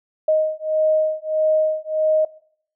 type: beating tone pair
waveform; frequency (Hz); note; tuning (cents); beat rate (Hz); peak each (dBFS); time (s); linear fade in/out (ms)
sine; 623 / 624.6; D#5 / D#5; +2 / +7; 1.6; -19; 0.28-2.25; 5
effects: noise-tail reverb RT60 0.6 s tail -21 dB re dry